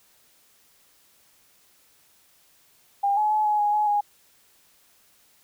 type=tone with pitch steps; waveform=sine; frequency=802 / 848 / 855 / 842 / 829 / 844 / 825 Hz; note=G5 / G#5 / A5 / G#5 / G#5 / G#5 / G#5; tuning=+39 / +36 / -50 / +24 / -3 / +28 / -12 cents; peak=-19 dBFS; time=3.03-4.01 s; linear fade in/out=10 ms; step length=140 ms; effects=white hiss -60 dBFS RMS until 5.43 s